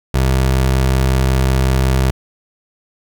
25% pulse tone, 65.41 Hz, C2, in tune, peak -8 dBFS, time 0.14-2.11 s, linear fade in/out 5 ms, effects 8-bit

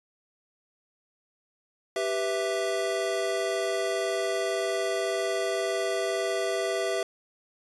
square chord, E minor, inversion first, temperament equal, 392 / 493.9 / 659.3 Hz, G4 / B4 / E5, 0 / 0 / 0 cents, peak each -31 / -34 / -30 dBFS, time 1.96-7.03 s, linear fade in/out 2 ms, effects resampled to 24000 Hz

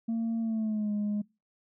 sine tone with pitch glide, 227.8 to 207.7 Hz, A#3 to G#3, -40 to 0 cents, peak -25 dBFS, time 0.08-1.22 s, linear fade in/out 10 ms, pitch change -160 cents, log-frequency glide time 0.4-0.92 s, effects noise-tail reverb RT60 0.3 s tail -26 dB re dry + tanh soft clip ceiling -26 dBFS

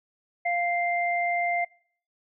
sine tone pair together, 696.9 / 2093 Hz, F5 / C7, -4 / 0 cents, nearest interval octave + perfect fifth, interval 1904 cents, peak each -25 / -27 dBFS, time 0.45-1.65 s, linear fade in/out 10 ms, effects noise-tail reverb RT60 0.6 s tail -26 dB re dry

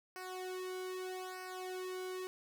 sawtooth tone with flanger, 370 Hz, F#4, in tune, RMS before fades -43 dBFS, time 0.16-2.27 s, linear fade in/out 0 ms, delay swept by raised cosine 0.28 to 1.58 ms, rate 0.8 Hz, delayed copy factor -0.95, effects none

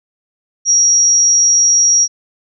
sine tone with amplitude modulation, 5680 Hz, F8, 28 cents sharp, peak -6 dBFS, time 0.65-2.08 s, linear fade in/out 50 ms, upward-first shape sine, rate 174 Hz, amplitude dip 30%, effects none

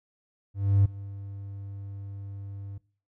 triangle tone with ADSR envelope, 99.3 Hz, G2, 23 cents sharp, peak -13 dBFS, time 0.54-2.78 s, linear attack 310 ms, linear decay 11 ms, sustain -21 dB, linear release 5 ms, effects noise-tail reverb RT60 0.4 s tail -21 dB re dry + tanh soft clip ceiling -11 dBFS

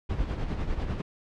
brown noise with tremolo, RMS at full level -28 dBFS, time 0.09-1.02 s, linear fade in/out 10 ms, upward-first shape sine, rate 10 Hz, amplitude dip 50%, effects low-pass 4000 Hz 12 dB/octave

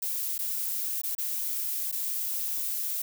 violet noise with dropouts, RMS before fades -31 dBFS, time 0.02-3.02 s, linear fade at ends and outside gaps 5 ms, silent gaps 0.381-0.389 / 1.017-1.034 / 1.151-1.181 / 1.915-1.924 s, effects none

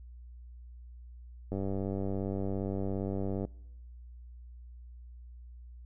click train, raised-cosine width 2 ms, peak -22 dBFS, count 189, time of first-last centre 1.52-3.45 s, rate 97.4 Hz, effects noise-tail reverb RT60 0.9 s tail -25 dB re dry + added 60 Hz sine -46 dBFS peak until 5.85 s

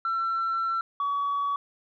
sine tone pair in turn, 1347 / 1132.7 Hz, E6 / C#6, +37 / +37 cents, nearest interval minor third, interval 300 cents, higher first, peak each -23 dBFS, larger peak neither, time 0.05-0.81 / 1-1.56 s, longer first, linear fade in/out 2 ms, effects tanh soft clip ceiling -22 dBFS

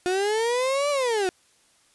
35% pulse linear two-way sweep, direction up then down, 355.8 to 588 to 355.8 Hz, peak -20 dBFS, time 0.06-1.29 s, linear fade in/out 0 ms, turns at 0.9 s, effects white hiss -61 dBFS RMS until 1.94 s + resampled to 24000 Hz

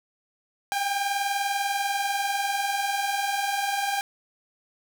sawtooth tone pair together, 783.8 / 804 Hz, G5 / G5, 0 / +44 cents, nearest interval unison, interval 44 cents, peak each -27 / -22 dBFS, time 0.72-4.01 s, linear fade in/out 0 ms, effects none

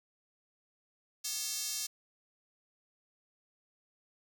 square tone with high-pass filter, 243.8 Hz, B3, 22 cents flat, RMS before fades -37 dBFS, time 1.24-1.87 s, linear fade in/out 10 ms, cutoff 5600 Hz, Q 1.6, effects none

